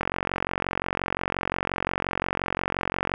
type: click train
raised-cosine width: 0.5 ms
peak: -9 dBFS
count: 144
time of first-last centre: 0.01-3.139 s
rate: 45.7 Hz
effects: none

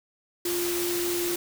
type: tone in noise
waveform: sine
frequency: 349.2 Hz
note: F4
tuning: in tune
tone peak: -27 dBFS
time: 0.45-1.36 s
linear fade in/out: 5 ms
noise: white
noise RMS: -31 dBFS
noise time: 0.45-1.36 s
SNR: +1 dB
effects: none

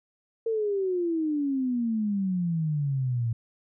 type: exponential sweep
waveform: sine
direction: down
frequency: 458.6 to 112.7 Hz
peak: -24 dBFS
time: 0.46-3.33 s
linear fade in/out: 5 ms
effects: none

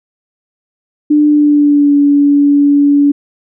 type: tone with pitch glide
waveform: sine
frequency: 297.8 to 286.3 Hz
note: D4 to D4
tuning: +24 to -44 cents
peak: -5 dBFS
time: 1.1-3.12 s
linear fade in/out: 10 ms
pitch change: -68 cents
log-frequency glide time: 1.27-1.95 s
effects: none

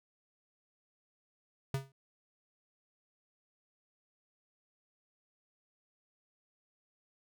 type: tone with exponential decay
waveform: square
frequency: 135.5 Hz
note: C#3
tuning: 39 cents flat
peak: -29 dBFS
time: 1.74-1.92 s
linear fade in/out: 2 ms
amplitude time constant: 37 ms
effects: none

